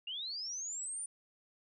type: linear sweep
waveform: sine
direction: up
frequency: 2755 to 9397 Hz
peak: -38 dBFS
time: 0.07-1.06 s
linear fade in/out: 5 ms
effects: none